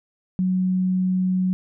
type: tone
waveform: sine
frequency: 185 Hz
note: F#3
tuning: in tune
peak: -18 dBFS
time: 0.39-1.53 s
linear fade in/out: 0 ms
effects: none